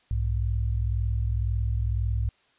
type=tone pair together; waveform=sine; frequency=61.89 / 103.83 Hz; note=B1 / G#2; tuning=+4 / 0 cents; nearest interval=major sixth; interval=896 cents; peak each=-25 / -27 dBFS; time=0.11-2.29 s; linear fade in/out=0 ms; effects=white hiss -64 dBFS RMS until 2.58 s + resampled to 8000 Hz